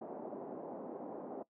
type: band-pass noise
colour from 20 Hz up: pink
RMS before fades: -45 dBFS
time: 0.01-1.43 s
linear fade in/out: 5 ms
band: 250 to 760 Hz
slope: 24 dB/octave
effects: noise-tail reverb RT60 0.1 s tail -18 dB re dry